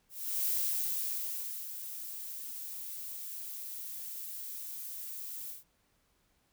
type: noise with ADSR envelope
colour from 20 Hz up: violet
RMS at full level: -31 dBFS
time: 0.09-5.64 s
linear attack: 360 ms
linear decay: 1200 ms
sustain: -11 dB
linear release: 150 ms
effects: pink hiss -73 dBFS RMS until 6.52 s